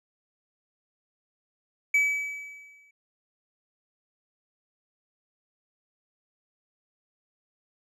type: tone with exponential decay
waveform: triangle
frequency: 2289 Hz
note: D7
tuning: 45 cents flat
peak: -16 dBFS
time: 1.94-2.91 s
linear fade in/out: 5 ms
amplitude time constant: 210 ms
effects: resampled to 32000 Hz